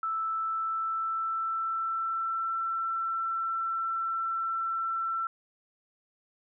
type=tone with pitch glide; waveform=sine; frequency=1318.5 to 1341.5 Hz; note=E6 to E6; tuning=0 to +30 cents; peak=-28 dBFS; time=0.03-5.27 s; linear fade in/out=2 ms; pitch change=+30 cents; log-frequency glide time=0.27-2.57 s; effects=none